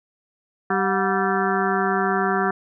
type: harmonic tone with a mistuned harmonic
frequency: 194 Hz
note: G3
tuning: 18 cents flat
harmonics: 1 / 2 / 4 / 5 / 6 / 7 / 8 / 9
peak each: -26 / -24 / -25 / -30 / -28 / -27 / -29 / -30 dBFS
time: 0.7-2.51 s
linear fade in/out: 5 ms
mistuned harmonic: 4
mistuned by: -96 cents
effects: none